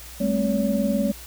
sine tone cluster, 200.2 / 220.1 / 266.8 / 566 Hz, G3 / A3 / C4 / C#5, +37 / +1 / +34 / +36 cents, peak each -24 / -24 / -27 / -26 dBFS, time 0.2-1.12 s, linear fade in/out 10 ms, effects added 60 Hz sine -42 dBFS peak until 1.26 s + white hiss -42 dBFS RMS until 1.26 s

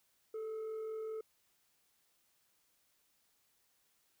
sine tone with frequency modulation, 440 Hz, A4, in tune, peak -37 dBFS, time 0.34-1.21 s, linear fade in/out 5 ms, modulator 835 Hz, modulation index 0.21, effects tanh soft clip ceiling -37 dBFS + white hiss -75 dBFS RMS until 4.2 s

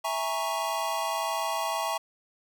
square chord, A# half-diminished seventh, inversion second, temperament equal, 659.3 / 830.6 / 932.3 / 1108.7 Hz, E5 / G#5 / A#5 / C#6, 0 / 0 / 0 / 0 cents, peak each -34 dBFS, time 0.04-1.98 s, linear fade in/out 10 ms, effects none

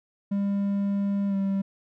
triangle tone with pitch glide, 200 to 195.54 Hz, G3 to G3, +35 to -4 cents, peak -21 dBFS, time 0.31-1.62 s, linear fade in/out 10 ms, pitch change -39 cents, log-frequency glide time 1.28-1.35 s, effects none

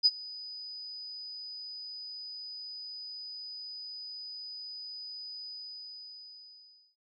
sine tone with ADSR envelope, 4978 Hz, D#8, in tune, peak -17 dBFS, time 0.03-6.96 s, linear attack 29 ms, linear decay 39 ms, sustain -23 dB, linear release 1500 ms, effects none

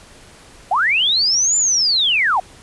sine linear two-way sweep, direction up then down, 673 to 7200 to 673 Hz, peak -13 dBFS, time 0.71-2.4 s, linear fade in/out 5 ms, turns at 1.57 s, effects pink hiss -44 dBFS RMS until 2.62 s + resampled to 24000 Hz

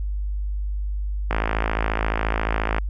click train, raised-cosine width 0.5 ms, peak -7 dBFS, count 81, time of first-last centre 1.31-2.783 s, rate 54.3 Hz, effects added 50 Hz sine -23 dBFS peak until 2.89 s

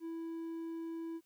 triangle tone, 329.6 Hz, E4, in tune, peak -37 dBFS, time 0-1.21 s, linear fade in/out 50 ms, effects white hiss -75 dBFS RMS until 1.25 s

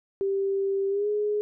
sine tone with pitch glide, 392 to 417.7 Hz, G4 to G#4, 0 to +10 cents, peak -23 dBFS, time 0.21-1.41 s, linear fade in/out 0 ms, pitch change +110 cents, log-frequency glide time 0.89-1.08 s, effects none

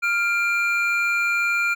triangle tone pair together, 1396.9 / 2379 Hz, F6 / D7, 0 / +22 cents, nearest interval major sixth, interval 922 cents, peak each -20 / -20 dBFS, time 0.02-1.75 s, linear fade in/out 20 ms, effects none

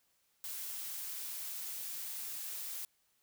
blue noise, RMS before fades -42 dBFS, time 0.44-2.85 s, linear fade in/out 0 ms, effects white hiss -75 dBFS RMS until 3.22 s

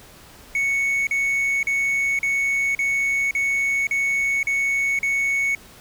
triangle tone bursts, 2217 Hz, C#7, in tune, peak -17 dBFS, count 9, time 0.55-5.55 s, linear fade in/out 2 ms, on 520 ms, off 40 ms, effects pink hiss -46 dBFS RMS until 5.8 s

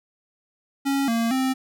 square tone with pitch steps, 275.9 / 230 / 261.9 Hz, C#4 / A#3 / C4, -8 / -23 / +2 cents, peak -21 dBFS, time 0.85-1.54 s, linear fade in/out 20 ms, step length 230 ms, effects none

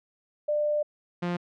sine / sawtooth tone pair in turn, 596 / 175.36 Hz, D5 / F3, +25 / +7 cents, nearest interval octave + major sixth, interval 2118 cents, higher first, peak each -23 dBFS, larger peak neither, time 0.48-0.83 / 1.22-1.37 s, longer first, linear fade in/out 10 ms, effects low-pass 3000 Hz 12 dB/octave

